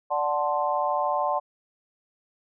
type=chord; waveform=sine; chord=D dominant seventh; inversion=none; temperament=equal; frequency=587.3 / 740 / 880 / 1046.5 Hz; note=D5 / F#5 / A5 / C6; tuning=0 / 0 / 0 / 0 cents; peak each=-28 dBFS; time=0.1-1.4 s; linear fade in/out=20 ms; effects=none